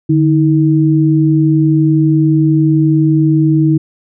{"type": "tone pair together", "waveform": "sine", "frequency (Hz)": [149.56, 318], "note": ["D3", "D#4"], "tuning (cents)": [32, 38], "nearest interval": "octave + minor second", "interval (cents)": 1306, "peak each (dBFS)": -10, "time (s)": [0.09, 3.78], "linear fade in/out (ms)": 10, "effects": []}